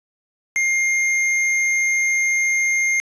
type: tone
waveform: square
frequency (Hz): 2119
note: C7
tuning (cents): +21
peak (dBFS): -17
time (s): 0.56-3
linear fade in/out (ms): 0
effects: resampled to 22050 Hz + 9-bit